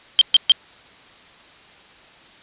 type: tone bursts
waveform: sine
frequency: 3164 Hz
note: G7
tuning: 15 cents sharp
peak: -7 dBFS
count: 3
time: 0.19-0.519 s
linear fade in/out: 0 ms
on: 23 ms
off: 130 ms
effects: white hiss -47 dBFS RMS until 2.42 s + resampled to 8000 Hz